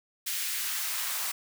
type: noise with high-pass filter sweep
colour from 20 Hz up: white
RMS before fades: -32 dBFS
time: 0.26-1.32 s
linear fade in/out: 10 ms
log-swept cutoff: 2300 to 870 Hz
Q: 1.1
effects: none